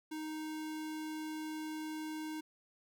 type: tone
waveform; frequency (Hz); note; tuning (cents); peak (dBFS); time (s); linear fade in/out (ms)
square; 311.1; D#4; 0; -40; 0.11-2.41; 10
effects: none